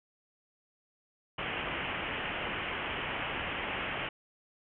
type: low-pass noise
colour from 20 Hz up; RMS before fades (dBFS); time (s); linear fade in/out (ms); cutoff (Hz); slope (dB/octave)
white; -36; 1.38-4.09; 5; 3100; 96
effects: none